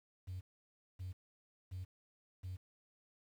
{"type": "tone bursts", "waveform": "triangle", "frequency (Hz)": 92.2, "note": "F#2", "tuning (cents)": -6, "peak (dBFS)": -38, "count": 4, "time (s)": [0.27, 2.57], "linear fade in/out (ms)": 20, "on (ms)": 140, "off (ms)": 580, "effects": ["tanh soft clip ceiling -38 dBFS", "11-bit"]}